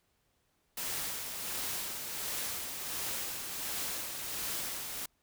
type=noise with tremolo; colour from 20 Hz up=white; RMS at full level=-36 dBFS; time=0.77-5.06 s; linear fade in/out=5 ms; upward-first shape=sine; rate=1.4 Hz; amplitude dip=40%; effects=pink hiss -75 dBFS RMS until 5.22 s